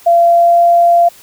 sine tone with pitch glide, 684 to 688.8 Hz, F5 to F5, -36 to -24 cents, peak -5 dBFS, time 0.06-1.09 s, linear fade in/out 10 ms, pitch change +12 cents, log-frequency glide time 0.21-0.64 s, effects white hiss -41 dBFS RMS until 1.22 s

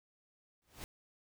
pink noise with exponential growth, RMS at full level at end -43 dBFS, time 0.62-0.84 s, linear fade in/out 0 ms, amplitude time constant 46 ms, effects none

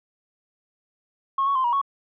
sine tone with pitch steps, 1087 / 1113 / 1042 / 956 / 1108 Hz, C#6 / C#6 / C6 / A#5 / C#6, -34 / +7 / -7 / +43 / -1 cents, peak -18 dBFS, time 1.38-1.815 s, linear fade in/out 5 ms, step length 87 ms, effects tanh soft clip ceiling -15 dBFS

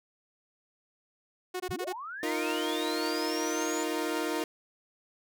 sawtooth tone bursts, 365.7 Hz, F#4, 20 cents flat, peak -28 dBFS, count 5, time 1.54-1.929 s, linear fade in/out 10 ms, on 61 ms, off 21 ms
sine linear sweep, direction up, 44.25 to 7050 Hz, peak -37 dBFS, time 1.69-3.83 s, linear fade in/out 0 ms
sawtooth chord, Eb suspended second, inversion none, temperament equal with one note detuned, 309 / 349.2 / 466.2 Hz, Eb4 / F4 / Bb4, -12 / 0 / 0 cents, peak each -29 / -30 / -31 dBFS, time 2.23-4.44 s, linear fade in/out 2 ms
effects none

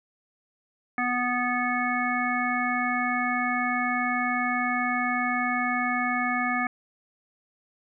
harmonic tone with a mistuned harmonic, 246.9 Hz, B3, in tune, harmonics 1 / 3 / 5 / 7 / 9, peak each -30 / -30 / -30 / -30 / -30 dBFS, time 0.98-6.67 s, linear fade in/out 2 ms, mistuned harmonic 9, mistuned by -16 cents, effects none

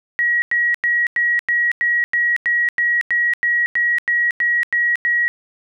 sine tone bursts, 1908 Hz, A#6, 40 cents sharp, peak -14 dBFS, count 16, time 0.19-5.28 s, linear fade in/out 0 ms, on 230 ms, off 94 ms, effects none

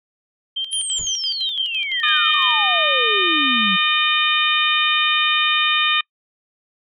sine tone with tremolo, 3155 Hz, G7, 10 cents sharp, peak -20 dBFS, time 0.56-2.57 s, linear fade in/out 10 ms, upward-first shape square, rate 5.9 Hz, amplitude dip 70%
sine exponential sweep, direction down, 10370 to 179.4 Hz, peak -23 dBFS, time 0.71-3.77 s, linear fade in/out 20 ms
brown noise with exponential decay, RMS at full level -31 dBFS, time 0.99-1.19 s, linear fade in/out 0 ms, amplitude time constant 42 ms
harmonic tone, 610 Hz, D#5, 34 cents flat, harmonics 2 / 3 / 4 / 5 / 6, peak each -22 / -24 / -20 / -21 / -21 dBFS, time 2.03-6.01 s, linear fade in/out 5 ms
effects noise-tail reverb RT60 0.1 s tail -26 dB re dry

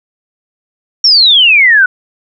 sine exponential sweep, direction down, 5620 to 1455 Hz, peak -3 dBFS, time 1.04-1.86 s, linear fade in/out 5 ms, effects none

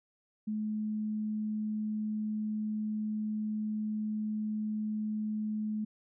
sine tone, 214 Hz, A3, 48 cents flat, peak -31 dBFS, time 0.47-5.85 s, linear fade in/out 10 ms, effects none

